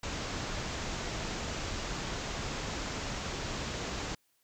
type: low-pass noise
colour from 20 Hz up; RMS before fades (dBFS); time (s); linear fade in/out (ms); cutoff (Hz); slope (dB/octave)
pink; -37; 0.03-4.15; 5; 7500; 96
effects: white hiss -73 dBFS RMS until 4.43 s